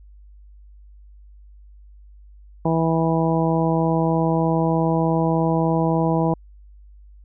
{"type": "harmonic tone", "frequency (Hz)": 163.3, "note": "E3", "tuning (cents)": -16, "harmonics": [1, 2, 3, 4, 5, 6], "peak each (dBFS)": [-20, -23, -25, -26, -27, -28], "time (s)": [2.65, 6.34], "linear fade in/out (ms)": 5, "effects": ["added 50 Hz sine -43 dBFS peak until 7.24 s"]}